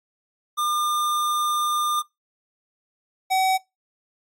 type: tone pair in turn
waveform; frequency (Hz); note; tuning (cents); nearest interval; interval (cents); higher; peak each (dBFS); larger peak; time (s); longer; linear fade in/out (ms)
square; 1203 / 757.8; D6 / F#5; +41 / +41; minor sixth; 800; first; -22 / -19; second; 0.57-2.02 / 3.3-3.58; first; 20
effects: noise-tail reverb RT60 0.2 s tail -22 dB re dry + AAC 48 kbps